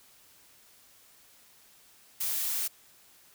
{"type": "noise", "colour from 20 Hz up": "blue", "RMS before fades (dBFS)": -31, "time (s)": [2.2, 2.68], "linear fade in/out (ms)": 10, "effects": ["white hiss -59 dBFS RMS until 3.34 s"]}